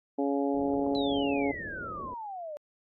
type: harmonic tone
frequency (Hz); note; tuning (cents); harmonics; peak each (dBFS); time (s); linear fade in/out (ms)
140; C#3; +18; 2 / 3 / 4 / 5 / 6; -28 / -32 / -34 / -36 / -38; 0.18-1.52; 10
type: low-pass noise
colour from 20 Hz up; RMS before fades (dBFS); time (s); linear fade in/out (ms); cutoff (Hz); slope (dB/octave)
white; -43; 0.54-2.14; 2; 620; 96
type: exponential sweep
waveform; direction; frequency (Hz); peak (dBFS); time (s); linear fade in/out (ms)
sine; down; 4078 to 575; -36; 0.95-2.57; 0
effects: AAC 64 kbps